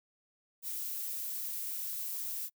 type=noise; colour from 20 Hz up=violet; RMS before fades=-38 dBFS; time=0.62-2.5 s; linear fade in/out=50 ms; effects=noise-tail reverb RT60 0.1 s tail -26 dB re dry